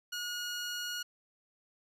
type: tone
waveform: 15% pulse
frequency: 1444 Hz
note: F#6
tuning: 43 cents flat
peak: -29 dBFS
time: 0.12-1.03 s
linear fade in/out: 10 ms
effects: resampled to 32000 Hz